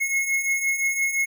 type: beating tone pair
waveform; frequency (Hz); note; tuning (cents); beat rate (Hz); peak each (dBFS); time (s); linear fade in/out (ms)
square; 2167 / 2172.8; C#7 / C#7; -40 / -35; 5.8; -29 / -23; 0-1.26; 20
effects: none